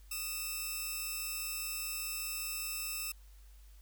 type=tone pair together; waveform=5% pulse; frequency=1246 / 2655 Hz; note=D#6 / E7; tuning=+2 / +12 cents; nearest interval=octave + minor second; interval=1310 cents; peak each=-34 / -28 dBFS; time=0.11-3.12 s; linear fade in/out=5 ms; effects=added 50 Hz sine -53 dBFS peak until 3.81 s + white hiss -67 dBFS RMS until 3.81 s